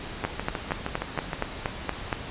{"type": "two click trains", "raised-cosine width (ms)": 0.5, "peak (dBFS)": [-13, -10], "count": [8, 9], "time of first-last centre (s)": [[0.24, 1.332], [0.25, 2.128]], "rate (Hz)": [6.41, 4.26], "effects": ["pink hiss -37 dBFS RMS until 2.3 s", "resampled to 8000 Hz"]}